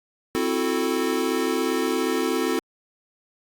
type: chord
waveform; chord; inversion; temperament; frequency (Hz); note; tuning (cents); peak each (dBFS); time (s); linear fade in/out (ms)
square; F# half-diminished seventh; second; equal with one note detuned; 261.6 / 329.6 / 366.8 / 440; C4 / E4 / F#4 / A4; 0 / 0 / -15 / 0; -28; 0.35-2.59; 0
effects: Opus 48 kbps